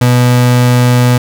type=tone; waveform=35% pulse; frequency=123.47 Hz; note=B2; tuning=in tune; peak=-4 dBFS; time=0.01-1.18 s; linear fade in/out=5 ms; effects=none